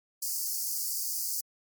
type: high-pass noise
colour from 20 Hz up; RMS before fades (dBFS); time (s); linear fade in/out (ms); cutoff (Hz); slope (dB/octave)
white; -32; 0.22-1.41; 5; 4600; 96
effects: MP3 96 kbps